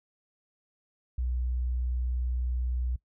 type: tone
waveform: sine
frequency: 61.74 Hz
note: B1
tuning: in tune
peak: -27 dBFS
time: 1.18-2.96 s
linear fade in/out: 5 ms
effects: noise-tail reverb RT60 0.1 s tail -19 dB re dry